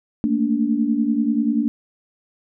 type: tone cluster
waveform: sine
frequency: 219.7 / 230.1 / 289.4 Hz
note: A3 / A#3 / D4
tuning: -2 / -22 / -25 cents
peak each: -23 / -20 / -21 dBFS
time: 0.24-1.68 s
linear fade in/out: 0 ms
effects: none